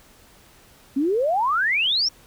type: exponential sweep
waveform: sine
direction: up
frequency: 258.1 to 5690 Hz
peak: -18 dBFS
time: 0.96-2.09 s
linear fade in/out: 10 ms
effects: pink hiss -52 dBFS RMS until 2.26 s